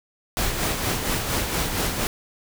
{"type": "noise with tremolo", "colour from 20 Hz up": "pink", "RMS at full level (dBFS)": -23, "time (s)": [0.37, 2.07], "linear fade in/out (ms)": 0, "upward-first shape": "sine", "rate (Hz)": 4.3, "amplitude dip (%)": 45, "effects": []}